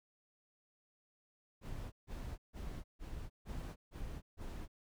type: noise bursts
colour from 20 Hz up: brown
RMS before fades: -44 dBFS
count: 7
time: 1.61-4.68 s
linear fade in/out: 50 ms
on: 310 ms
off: 150 ms
effects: none